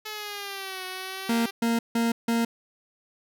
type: linear two-way sweep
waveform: 5% pulse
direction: down then up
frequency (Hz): 431.6 to 370 to 393.7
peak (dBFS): -22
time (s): 0.05-1.51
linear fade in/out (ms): 10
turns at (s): 0.85
type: tone bursts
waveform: 40% pulse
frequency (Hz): 231.5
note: A#3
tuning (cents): -12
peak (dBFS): -21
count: 4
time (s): 1.29-2.45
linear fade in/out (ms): 5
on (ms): 170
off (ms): 160
effects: none